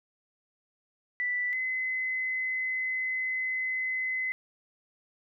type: tone pair in turn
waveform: sine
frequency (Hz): 1975.5 / 2036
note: B6 / C7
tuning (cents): 0 / -48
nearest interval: minor second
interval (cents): 52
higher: second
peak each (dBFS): -27 / -28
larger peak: first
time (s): 1.2-1.53 / 1.53-4.32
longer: second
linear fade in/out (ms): 0
effects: none